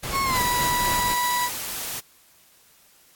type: noise with tremolo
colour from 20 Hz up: pink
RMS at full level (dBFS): -29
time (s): 0.03-1.14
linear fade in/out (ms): 5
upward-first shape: sine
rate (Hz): 3.7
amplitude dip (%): 35
type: tone with pitch glide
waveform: 35% pulse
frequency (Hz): 1094 to 980.3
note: C#6 to B5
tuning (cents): -23 to -13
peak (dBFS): -20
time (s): 0.11-1.5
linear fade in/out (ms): 50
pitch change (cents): -190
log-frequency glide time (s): 0.23-0.41
type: noise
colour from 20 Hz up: white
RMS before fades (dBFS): -31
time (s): 0.34-2.01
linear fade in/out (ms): 20
effects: white hiss -56 dBFS RMS until 3.15 s + AAC 64 kbps